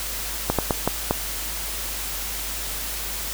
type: slowing click train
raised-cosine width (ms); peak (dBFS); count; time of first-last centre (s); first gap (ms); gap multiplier
1; -5; 5; 0.5-1.11; 87; 1.39
effects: added 50 Hz sine -35 dBFS peak until 3.33 s + white hiss -30 dBFS RMS until 3.33 s